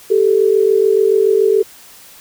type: tone pair together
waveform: sine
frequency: 392 / 439 Hz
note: G4 / A4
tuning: 0 / -4 cents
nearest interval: major second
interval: 196 cents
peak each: -12 dBFS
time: 0.1-1.63 s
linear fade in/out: 10 ms
effects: white hiss -41 dBFS RMS until 2.2 s